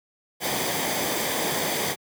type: noise with comb filter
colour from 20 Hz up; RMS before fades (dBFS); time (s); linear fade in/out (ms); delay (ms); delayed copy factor
pink; -26; 0.4-1.96; 50; 0.73; -0.55
effects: high-pass 150 Hz 12 dB/octave